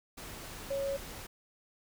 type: tone in noise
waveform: sine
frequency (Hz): 552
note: C#5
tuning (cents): -7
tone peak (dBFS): -31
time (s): 0.7-0.97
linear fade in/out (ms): 10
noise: pink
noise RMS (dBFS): -45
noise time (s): 0.17-1.27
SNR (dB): +11
effects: none